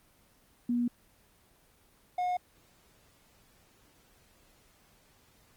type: tone pair in turn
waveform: sine / triangle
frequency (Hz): 240.9 / 721.9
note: B3 / F#5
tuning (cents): -43 / -43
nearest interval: octave + perfect fifth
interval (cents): 1900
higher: second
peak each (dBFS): -26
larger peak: neither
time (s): 0.69-0.88 / 2.18-2.37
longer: neither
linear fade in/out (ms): 5
effects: pink hiss -64 dBFS RMS until 5.56 s + Opus 24 kbps